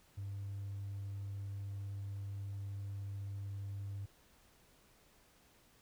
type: tone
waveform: triangle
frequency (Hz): 99.5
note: G2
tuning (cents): +26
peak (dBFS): -37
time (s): 0.17-4.06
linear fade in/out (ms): 10
effects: tanh soft clip ceiling -36 dBFS + pink hiss -67 dBFS RMS until 5.81 s